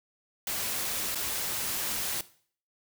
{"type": "noise with dropouts", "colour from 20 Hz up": "white", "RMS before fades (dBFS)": -32, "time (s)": [0.47, 2.21], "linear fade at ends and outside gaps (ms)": 2, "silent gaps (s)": [1.148, 1.155], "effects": ["noise-tail reverb RT60 0.5 s tail -17 dB re dry"]}